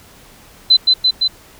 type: tone with echo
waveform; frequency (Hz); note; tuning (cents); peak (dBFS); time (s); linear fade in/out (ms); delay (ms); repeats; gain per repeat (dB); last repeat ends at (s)
sine; 4037; B7; +37; -5; 0.7-0.77; 10; 170; 3; -2; 1.28
effects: pink hiss -44 dBFS RMS until 1.59 s